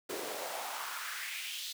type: noise with high-pass filter sweep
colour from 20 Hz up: pink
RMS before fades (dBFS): -40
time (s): 0.09-1.73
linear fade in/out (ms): 10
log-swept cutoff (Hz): 340 to 3900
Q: 2.8
effects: none